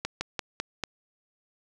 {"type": "slowing click train", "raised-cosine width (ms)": 0.2, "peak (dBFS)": -12, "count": 5, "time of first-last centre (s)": [0.05, 0.837], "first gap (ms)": 160, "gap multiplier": 1.14, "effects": []}